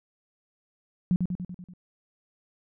sine tone with echo, 180 Hz, F#3, 47 cents flat, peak -19 dBFS, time 1.11-1.16 s, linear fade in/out 0 ms, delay 96 ms, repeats 6, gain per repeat -4 dB, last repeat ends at 1.736 s, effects none

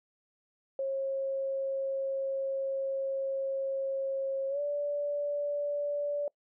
sine tone with pitch glide, 541 to 579.8 Hz, C#5 to D5, -42 to -22 cents, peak -29 dBFS, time 0.79-6.28 s, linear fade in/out 2 ms, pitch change +120 cents, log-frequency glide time 4.49-4.6 s, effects noise-tail reverb RT60 0.1 s tail -24 dB re dry

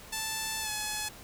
5% pulse tone with pitch glide, 880 to 851.5 Hz, A5 to G#5, 0 to +43 cents, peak -20 dBFS, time 0.12-1.09 s, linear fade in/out 10 ms, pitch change -57 cents, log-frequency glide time 0.61-0.7 s, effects pink hiss -49 dBFS RMS until 1.23 s

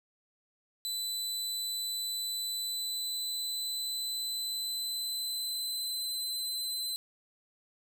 sawtooth tone with pitch glide, 4000 to 4046 Hz, B7 to B7, +21 to +41 cents, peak -30 dBFS, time 0.85-6.96 s, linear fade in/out 0 ms, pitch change +20 cents, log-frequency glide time 2.66-6.17 s, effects none

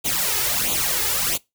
white noise with flanger, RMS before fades -22 dBFS, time 0.04-1.38 s, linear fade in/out 20 ms, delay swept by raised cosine 0.28 to 2.38 ms, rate 1.5 Hz, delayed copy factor +0.75, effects noise-tail reverb RT60 0.2 s tail -23 dB re dry

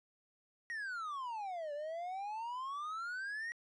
triangle exponential two-way sweep, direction down then up, 1911 to 573 to 1911 Hz, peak -37 dBFS, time 0.7-3.52 s, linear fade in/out 0 ms, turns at 1.73 s, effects resampled to 22050 Hz

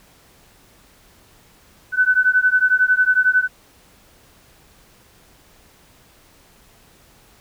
sine beating tone pair, 1500 / 1511 Hz, F#6 / F#6, +23 / +36 cents, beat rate 11 Hz, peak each -16 dBFS, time 1.92-3.48 s, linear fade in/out 50 ms, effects pink hiss -52 dBFS RMS until 7.4 s

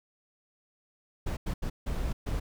brown noise bursts at uneven times, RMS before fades -31 dBFS, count 5, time 1.26-1.37 / 1.46-1.54 / 1.62-1.7 / 1.86-2.13 / 2.26-2.4 s, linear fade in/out 10 ms, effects none

